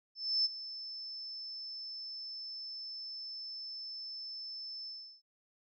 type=tone with ADSR envelope; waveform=sine; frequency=5274 Hz; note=E8; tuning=in tune; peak=-26 dBFS; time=0.15-5.22 s; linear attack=300 ms; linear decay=25 ms; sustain=-15 dB; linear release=350 ms; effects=none